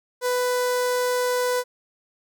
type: tone with notch filter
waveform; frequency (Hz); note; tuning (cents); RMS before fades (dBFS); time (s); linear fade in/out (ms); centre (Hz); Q
sawtooth; 496.5; B4; +9; -23; 0.21-1.64; 50; 2700; 1.7
effects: none